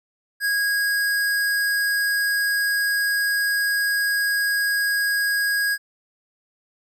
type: tone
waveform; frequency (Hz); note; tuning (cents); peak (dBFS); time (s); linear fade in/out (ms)
square; 1645; G#6; -17; -20; 0.4-5.78; 50
effects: none